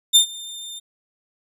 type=tone with ADSR envelope; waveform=sawtooth; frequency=3607 Hz; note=A7; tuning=42 cents sharp; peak=-5 dBFS; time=0.13-0.8 s; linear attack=27 ms; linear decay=100 ms; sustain=-24 dB; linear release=20 ms; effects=resampled to 32000 Hz